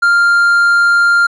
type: tone with hard clipping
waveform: triangle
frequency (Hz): 1396.9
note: F6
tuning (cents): 0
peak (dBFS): -8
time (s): 0.02-1.27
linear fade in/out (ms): 10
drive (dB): 6
effects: resampled to 24000 Hz